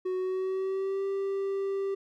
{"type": "tone with pitch glide", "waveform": "triangle", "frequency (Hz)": [370, 392], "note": ["F#4", "G4"], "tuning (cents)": [0, 0], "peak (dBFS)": -26, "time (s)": [0.05, 1.95], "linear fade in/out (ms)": 10, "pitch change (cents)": 100, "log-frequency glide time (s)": [0.16, 1.05], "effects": []}